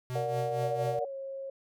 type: tone with tremolo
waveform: square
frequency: 126.3 Hz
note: B2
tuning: 39 cents sharp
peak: -32 dBFS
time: 0.1-0.99 s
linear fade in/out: 0 ms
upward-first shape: triangle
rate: 4.3 Hz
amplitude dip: 75%
type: chord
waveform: sine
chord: Bb augmented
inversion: none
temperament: just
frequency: 466.2 / 582.7 / 728.4 Hz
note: Bb4 / D5 / F#5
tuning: 0 / -14 / -27 cents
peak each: -34 dBFS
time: 0.15-1.05 s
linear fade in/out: 5 ms
type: tone with pitch glide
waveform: sine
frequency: 570 to 541.8 Hz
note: C#5 to C#5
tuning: +48 to -40 cents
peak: -36 dBFS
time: 0.63-1.5 s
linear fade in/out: 5 ms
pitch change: -88 cents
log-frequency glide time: 0.97-1.14 s
effects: none